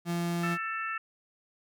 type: tone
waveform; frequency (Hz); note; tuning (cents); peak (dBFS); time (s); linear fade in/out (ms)
35% pulse; 171.6; F3; -30; -27; 0.05-0.58; 50
type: harmonic tone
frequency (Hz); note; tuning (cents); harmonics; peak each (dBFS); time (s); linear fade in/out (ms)
443.5; A4; +14; 3 / 4 / 5 / 6; -34 / -36 / -46 / -39; 0.43-0.98; 5
effects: none